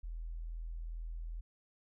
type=tone; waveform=sine; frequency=41.2 Hz; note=E1; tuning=in tune; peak=-39 dBFS; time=0.03-1.41 s; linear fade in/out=10 ms; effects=none